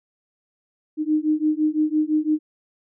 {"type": "beating tone pair", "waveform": "sine", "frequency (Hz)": [304.4, 310.3], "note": ["D#4", "D#4"], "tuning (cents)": [-38, -5], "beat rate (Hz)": 5.9, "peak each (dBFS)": -21, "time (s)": [0.97, 2.39], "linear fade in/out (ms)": 50, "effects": []}